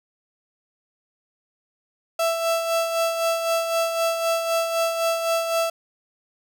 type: tone with tremolo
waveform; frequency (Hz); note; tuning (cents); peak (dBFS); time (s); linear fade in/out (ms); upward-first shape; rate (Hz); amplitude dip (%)
35% pulse; 663; E5; +10; -17; 2.19-5.7; 5; sine; 3.9; 50
effects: none